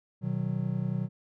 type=chord; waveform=triangle; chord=B major; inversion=none; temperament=just; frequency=123.47 / 154.34 / 185.21 Hz; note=B2 / D#3 / F#3; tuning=0 / -14 / +2 cents; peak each=-30 / -31 / -30 dBFS; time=0.21-1.09 s; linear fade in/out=50 ms; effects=none